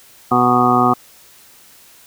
harmonic tone, 123.47 Hz, B2, in tune, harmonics 1 / 2 / 3 / 4 / 6 / 7 / 8 / 9 / 10, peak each -24 / -17 / -21 / -26 / -16 / -25 / -26 / -19 / -16 dBFS, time 0.31-0.94 s, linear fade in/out 10 ms, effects white hiss -46 dBFS RMS until 2.06 s

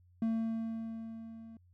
triangle tone with level ramp, 225.4 Hz, A3, 42 cents sharp, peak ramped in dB -26 to -46 dBFS, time 0.22-1.57 s, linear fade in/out 2 ms, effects added 89 Hz sine -61 dBFS peak until 1.73 s

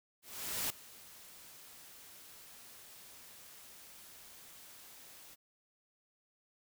white noise with ADSR envelope, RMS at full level -35 dBFS, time 0.22-5.36 s, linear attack 480 ms, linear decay 4 ms, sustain -20 dB, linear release 28 ms, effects none

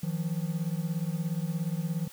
triangle beating tone pair, 159.4 / 176.4 Hz, D#3 / F3, +42 / +18 cents, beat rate 17 Hz, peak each -29 / -30 dBFS, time 0.03-2.08 s, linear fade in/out 5 ms, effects white hiss -51 dBFS RMS until 2.12 s

